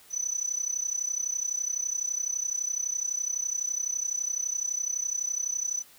sine tone with amplitude modulation, 5990 Hz, F#8, 20 cents sharp, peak -24 dBFS, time 0.1-5.84 s, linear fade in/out 50 ms, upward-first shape sine, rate 31.9 Hz, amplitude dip 85%, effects white hiss -55 dBFS RMS until 5.98 s

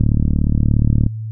click train, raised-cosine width 5 ms, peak -3 dBFS, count 40, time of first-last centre 0.01-1.064 s, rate 37 Hz, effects noise-tail reverb RT60 0.1 s tail -23 dB re dry + added 110 Hz sine -23 dBFS peak until 1.31 s

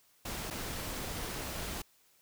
pink noise with dropouts, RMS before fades -39 dBFS, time 0.25-1.82 s, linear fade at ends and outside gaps 5 ms, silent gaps 0.503-0.507 s, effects white hiss -67 dBFS RMS until 2.21 s

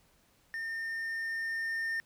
triangle tone with level ramp, 1815 Hz, A#6, 47 cents flat, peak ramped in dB -33 to -29 dBFS, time 0.54-2 s, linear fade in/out 0 ms, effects pink hiss -67 dBFS RMS until 2.05 s

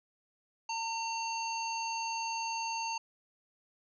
harmonic tone, 910 Hz, A#5, 42 cents flat, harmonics 1 / 3 / 5 / 7, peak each -35 / -40 / -42 / -43 dBFS, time 0.69-2.98 s, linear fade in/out 5 ms, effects none

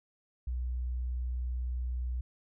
sine tone, 61.74 Hz, B1, in tune, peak -31 dBFS, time 0.47-2.21 s, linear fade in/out 5 ms, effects none

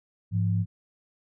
sine tone pair together, 103.83 / 172.03 Hz, G#2 / F3, 0 / -26 cents, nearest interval major sixth, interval 874 cents, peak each -23 / -28 dBFS, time 0.31-0.66 s, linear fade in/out 50 ms, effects none

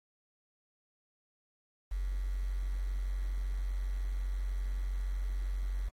sine tone with quantisation, 46.25 Hz, F#1, in tune, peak -31 dBFS, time 1.91-5.89 s, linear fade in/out 10 ms, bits 9, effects AAC 48 kbps

